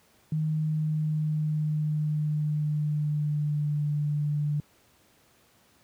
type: tone with pitch glide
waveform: sine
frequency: 155.56 to 147.85 Hz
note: D#3 to D3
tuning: 0 to +12 cents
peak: -24 dBFS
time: 0.32-4.6 s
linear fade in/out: 2 ms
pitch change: -88 cents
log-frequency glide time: 0.45-3.83 s
effects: pink hiss -62 dBFS RMS until 5.83 s + high-pass 80 Hz 12 dB/octave